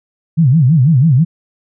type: tone with vibrato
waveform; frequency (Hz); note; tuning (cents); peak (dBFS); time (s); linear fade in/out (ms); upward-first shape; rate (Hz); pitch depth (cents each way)
sine; 143.6; D3; -39; -6; 0.37-1.25; 20; sine; 6.1; 280
effects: none